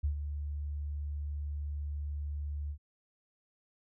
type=tone with ADSR envelope; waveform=sine; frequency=73.1 Hz; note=D2; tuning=7 cents flat; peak=-26 dBFS; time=0.03-2.78 s; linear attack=15 ms; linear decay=100 ms; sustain=-8 dB; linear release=77 ms; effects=none